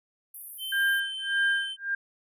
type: high-pass noise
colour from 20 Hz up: white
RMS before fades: -39 dBFS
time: 0.34-1 s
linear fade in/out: 5 ms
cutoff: 9800 Hz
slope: 96 dB/octave
type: tone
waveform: triangle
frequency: 3084 Hz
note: G7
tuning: 29 cents flat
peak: -31 dBFS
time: 0.58-1.77 s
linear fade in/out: 50 ms
type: tone with tremolo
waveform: sine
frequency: 1600 Hz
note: G6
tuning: 35 cents sharp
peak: -21 dBFS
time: 0.72-1.95 s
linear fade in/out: 5 ms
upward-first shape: sine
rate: 1.7 Hz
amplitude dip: 100%
effects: resampled to 32000 Hz